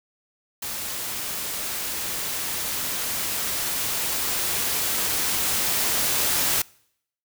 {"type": "noise with level ramp", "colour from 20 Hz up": "white", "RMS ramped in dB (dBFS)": [-31, -22], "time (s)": [0.62, 6.62], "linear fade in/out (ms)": 5, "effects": ["noise-tail reverb RT60 0.7 s tail -25 dB re dry"]}